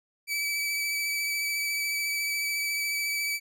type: tone with vibrato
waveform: sawtooth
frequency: 2300 Hz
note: D7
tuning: 37 cents flat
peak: -24 dBFS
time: 0.27-3.4 s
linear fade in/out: 50 ms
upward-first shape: sine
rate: 14 Hz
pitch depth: 17 cents each way
effects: none